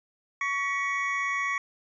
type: tone cluster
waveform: triangle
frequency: 1121 / 1930 / 2232 Hz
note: C#6 / B6 / C#7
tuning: +19 / -40 / +11 cents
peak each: -29 dBFS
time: 0.41-1.58 s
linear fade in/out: 2 ms
effects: resampled to 16000 Hz